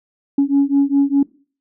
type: beating tone pair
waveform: sine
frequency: 277.2 / 282.1 Hz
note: C#4 / C#4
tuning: 0 / +30 cents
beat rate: 4.9 Hz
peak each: -14 dBFS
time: 0.38-1.23 s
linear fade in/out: 5 ms
effects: noise-tail reverb RT60 0.4 s tail -21 dB re dry + tanh soft clip ceiling -7 dBFS